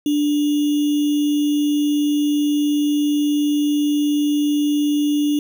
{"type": "tone with sample-and-hold", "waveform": "sine", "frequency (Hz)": 293.8, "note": "D4", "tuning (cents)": 1, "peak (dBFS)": -15, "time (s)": [0.06, 5.39], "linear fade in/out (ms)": 2, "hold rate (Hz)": 3150, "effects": []}